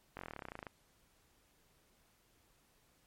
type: slowing click train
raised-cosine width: 0.5 ms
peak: -29 dBFS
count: 18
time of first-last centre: 0.17-0.668 s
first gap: 21 ms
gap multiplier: 1.04
effects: pink hiss -71 dBFS RMS until 3.06 s + MP3 64 kbps